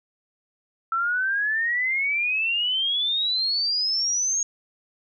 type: exponential sweep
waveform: sine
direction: up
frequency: 1326 to 6620 Hz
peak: -21 dBFS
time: 0.92-4.43 s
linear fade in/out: 2 ms
effects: none